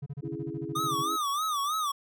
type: tone bursts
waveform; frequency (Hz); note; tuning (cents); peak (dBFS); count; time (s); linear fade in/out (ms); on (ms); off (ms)
triangle; 141.3; C#3; +34; -31; 14; 0.02-1.025; 10; 43; 31
type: chord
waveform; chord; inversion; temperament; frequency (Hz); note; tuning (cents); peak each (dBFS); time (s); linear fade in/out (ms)
sine; C# minor; none; equal; 277.2 / 329.6 / 415.3; C#4 / E4 / G#4; 0 / 0 / 0; -42 / -36 / -40; 0.22-1.17; 20
type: tone with vibrato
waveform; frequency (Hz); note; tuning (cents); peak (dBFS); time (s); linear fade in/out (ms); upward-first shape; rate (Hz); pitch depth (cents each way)
square; 1197; D6; +33; -28; 0.75-1.92; 10; sine; 3.2; 130
effects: none